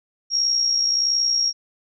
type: tone with amplitude modulation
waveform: sine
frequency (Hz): 5588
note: F8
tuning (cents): 0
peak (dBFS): -15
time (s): 0.3-1.53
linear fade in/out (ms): 50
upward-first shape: sine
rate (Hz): 61.4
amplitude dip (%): 50
effects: none